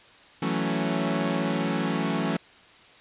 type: chord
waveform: sawtooth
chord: F# minor seventh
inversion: third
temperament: equal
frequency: 164.81 / 185 / 220 / 277.2 Hz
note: E3 / F#3 / A3 / C#4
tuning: 0 / 0 / 0 / 0 cents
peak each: -26 dBFS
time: 0.42-2.37 s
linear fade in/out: 5 ms
effects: white hiss -52 dBFS RMS until 3 s + resampled to 8000 Hz